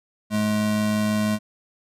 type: tone pair together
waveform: square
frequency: 106.15 / 212.3 Hz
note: G#2 / G#3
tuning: +38 / +38 cents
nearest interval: octave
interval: 1200 cents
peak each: -31 / -21 dBFS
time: 0.3-1.39 s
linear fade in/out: 50 ms
effects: resampled to 32000 Hz